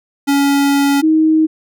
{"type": "tone pair in turn", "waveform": ["square", "sine"], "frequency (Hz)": [280.8, 315.2], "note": ["C#4", "D#4"], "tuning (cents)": [22, 23], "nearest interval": "major second", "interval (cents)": 201, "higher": "second", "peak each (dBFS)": [-11, -8], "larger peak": "second", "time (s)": [[0.27, 1.02], [1.02, 1.47]], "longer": "first", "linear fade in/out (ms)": 20, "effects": []}